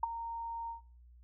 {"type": "tone with ADSR envelope", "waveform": "sine", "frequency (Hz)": 924, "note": "A#5", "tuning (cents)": -16, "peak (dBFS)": -24, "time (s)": [0.03, 0.81], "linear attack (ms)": 5, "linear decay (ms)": 15, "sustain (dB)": -14, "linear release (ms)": 120, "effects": ["noise-tail reverb RT60 0.4 s tail -22 dB re dry", "added 60 Hz sine -55 dBFS peak until 1.23 s"]}